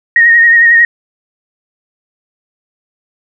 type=tone with vibrato; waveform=sine; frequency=1864.7 Hz; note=A#6; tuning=in tune; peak=-3 dBFS; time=0.16-0.85 s; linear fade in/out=2 ms; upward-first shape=triangle; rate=11 Hz; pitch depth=38 cents each way; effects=none